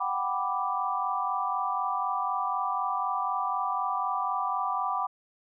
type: chord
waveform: sine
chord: G major seventh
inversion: third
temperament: equal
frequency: 740 / 784 / 987.8 / 1174.7 Hz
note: F#5 / G5 / B5 / D6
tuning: 0 / 0 / 0 / 0 cents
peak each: -34 / -33 / -32 / -30 dBFS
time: 0-5.07 s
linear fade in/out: 10 ms
effects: none